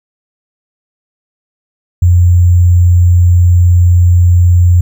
sine tone with sample-and-hold, 88.1 Hz, F2, 16 cents sharp, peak -3 dBFS, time 2.02-4.81 s, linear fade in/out 5 ms, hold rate 7350 Hz, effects none

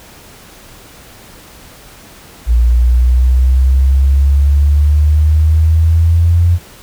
sine exponential sweep, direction up, 58.1 to 87.31 Hz, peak -6 dBFS, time 2.46-6.59 s, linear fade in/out 50 ms, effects pink hiss -38 dBFS RMS until 6.82 s

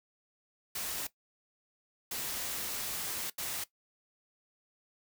white noise bursts at uneven times, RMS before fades -37 dBFS, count 3, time 0.75-1.07 / 2.11-3.3 / 3.38-3.64 s, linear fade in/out 5 ms, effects noise-tail reverb RT60 0.1 s tail -17 dB re dry

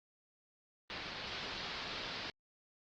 white low-pass noise, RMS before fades -43 dBFS, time 0.9-2.3 s, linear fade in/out 0 ms, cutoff 4800 Hz, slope 48 dB/octave, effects Opus 32 kbps

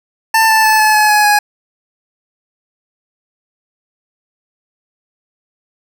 25% pulse tone with pitch steps, 891 / 880.8 / 870.6 / 860.6 / 850.8 / 841 / 831.3 Hz, A5 / A5 / A5 / A5 / G#5 / G#5 / G#5, +22 / +2 / -19 / -39 / +42 / +22 / +1 cents, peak -4 dBFS, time 0.34-1.39 s, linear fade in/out 5 ms, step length 150 ms, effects none

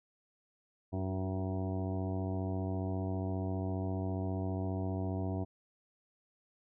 harmonic tone with a mistuned harmonic, 94.8 Hz, F#2, 43 cents sharp, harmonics 1 / 2 / 3 / 4 / 5 / 6 / 7 / 8 / 9 / 10, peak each -35 / -40 / -40 / -44 / -49 / -55 / -44 / -50 / -58 / -53 dBFS, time 0.92-5.45 s, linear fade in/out 20 ms, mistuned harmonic 4, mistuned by -34 cents, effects none

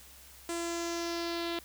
sawtooth tone with low-pass filter sweep, 339.4 Hz, F4, 49 cents flat, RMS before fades -35 dBFS, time 0.49-1.59 s, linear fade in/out 2 ms, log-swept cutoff 8600 to 3700 Hz, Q 3.1, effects added 65 Hz sine -58 dBFS peak until 1.64 s + white hiss -54 dBFS RMS until 1.64 s

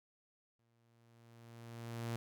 sawtooth tone with exponential growth, 116.54 Hz, A#2, in tune, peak -33 dBFS, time 0.59-2.16 s, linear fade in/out 0 ms, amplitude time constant 340 ms, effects none

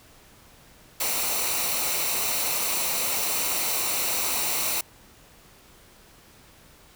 white noise with comb filter, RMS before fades -26 dBFS, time 1-4.81 s, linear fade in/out 5 ms, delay 0.6 ms, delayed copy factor -0.55, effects pink hiss -53 dBFS RMS until 6.95 s

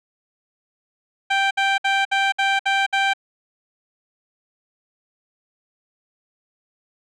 15% pulse tone bursts, 784 Hz, G5, in tune, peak -10 dBFS, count 7, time 1.3-3.136 s, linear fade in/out 10 ms, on 210 ms, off 61 ms, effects low-pass 4000 Hz 12 dB/octave

